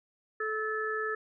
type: harmonic tone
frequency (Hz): 434.2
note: A4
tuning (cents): -23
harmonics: 1 / 3 / 4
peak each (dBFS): -34 / -35 / -34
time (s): 0.4-1.15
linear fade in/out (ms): 5
effects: none